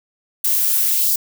violet noise with high-pass filter sweep, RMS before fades -17 dBFS, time 0.44-1.16 s, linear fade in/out 5 ms, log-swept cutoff 280 to 5500 Hz, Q 1.4, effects none

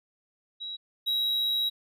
sine / triangle tone pair in turn, 3870 / 3855 Hz, B7 / B7, -36 / -43 cents, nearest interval unison, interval 7 cents, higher first, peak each -34 / -23 dBFS, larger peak second, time 0.6-0.77 / 1.06-1.7 s, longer second, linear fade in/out 20 ms, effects none

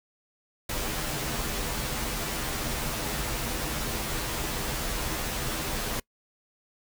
pink noise with comb filter, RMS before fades -31 dBFS, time 0.69-6 s, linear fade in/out 5 ms, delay 11 ms, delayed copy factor -0.75, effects noise-tail reverb RT60 0.1 s tail -25 dB re dry

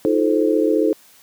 sine chord, F dominant seventh, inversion third, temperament just, 314.3 / 349.2 / 436.5 / 523.8 Hz, Eb4 / F4 / A4 / C5, +18 / 0 / -14 / +2 cents, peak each -18 / -23 / -18 / -22 dBFS, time 0.05-0.93 s, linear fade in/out 0 ms, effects white hiss -50 dBFS RMS until 1.22 s + high-pass 100 Hz 12 dB/octave

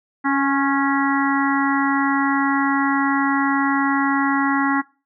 harmonic tone with a mistuned harmonic, 277.2 Hz, C#4, in tune, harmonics 1 / 3 / 4 / 5 / 6 / 7, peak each -19 / -24 / -25 / -26 / -27 / -27 dBFS, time 0.24-4.82 s, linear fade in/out 20 ms, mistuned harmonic 4, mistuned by -24 cents, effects noise-tail reverb RT60 0.3 s tail -19 dB re dry

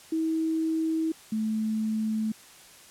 sine tone pair in turn, 321.4 / 218.4 Hz, E4 / A3, -44 / -13 cents, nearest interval perfect fifth, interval 669 cents, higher first, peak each -24 / -25 dBFS, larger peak first, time 0.12-1.12 / 1.32-2.32 s, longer neither, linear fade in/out 5 ms, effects white hiss -51 dBFS RMS until 2.9 s + low-pass 11000 Hz 12 dB/octave

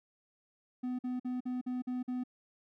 triangle tone bursts, 250.8 Hz, B3, 27 cents sharp, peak -31 dBFS, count 7, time 0.83-2.238 s, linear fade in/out 10 ms, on 160 ms, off 48 ms, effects none

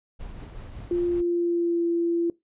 brown noise with tremolo, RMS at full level -37 dBFS, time 0.19-1.22 s, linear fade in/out 20 ms, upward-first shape triangle, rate 5.3 Hz, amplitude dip 40%
sine tone with pitch glide, 349.2 to 339.8 Hz, F4 to F4, 0 to -47 cents, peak -21 dBFS, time 0.91-2.3 s, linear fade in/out 2 ms, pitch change -47 cents, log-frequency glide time 1.07-1.85 s
effects noise-tail reverb RT60 0.2 s tail -22 dB re dry + resampled to 8000 Hz

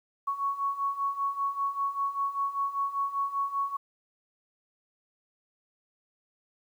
sine beating tone pair, 1108.7 / 1113.8 Hz, C#6 / C#6, 0 / +8 cents, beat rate 5.1 Hz, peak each -33 / -29 dBFS, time 0.27-3.77 s, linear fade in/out 10 ms, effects 10-bit

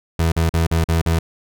30% pulse tone bursts, 82.41 Hz, E2, in tune, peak -12 dBFS, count 6, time 0.19-1.19 s, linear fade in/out 5 ms, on 130 ms, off 44 ms, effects none

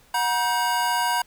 square tone cluster, 729 / 956 / 1562 Hz, F#5 / A#5 / G6, -26 / +43 / -7 cents, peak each -29 / -23 / -29 dBFS, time 0.14-1.22 s, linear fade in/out 5 ms, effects pink hiss -56 dBFS RMS until 1.26 s

